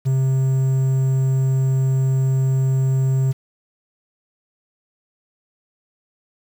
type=tone with quantisation; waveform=triangle; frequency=132.6 Hz; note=C3; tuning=23 cents sharp; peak=-13 dBFS; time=0.05-3.33 s; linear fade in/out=20 ms; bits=7; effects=none